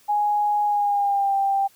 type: tone with pitch glide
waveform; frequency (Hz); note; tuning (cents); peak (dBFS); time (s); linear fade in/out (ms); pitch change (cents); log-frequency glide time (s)
sine; 830.6 to 788.1; G#5 to G5; 0 to +9; -18; 0.08-1.68; 20; -91; 0.65-1.35
effects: white hiss -56 dBFS RMS until 1.75 s